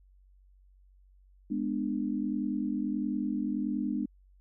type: chord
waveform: sine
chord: G# diminished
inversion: none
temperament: just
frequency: 207.7 / 249.2 / 299 Hz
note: G#3 / B3 / D4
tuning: 0 / +16 / +31 cents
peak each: -33 dBFS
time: 1.5-4.06 s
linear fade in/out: 10 ms
effects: added 47 Hz sine -57 dBFS peak until 4.4 s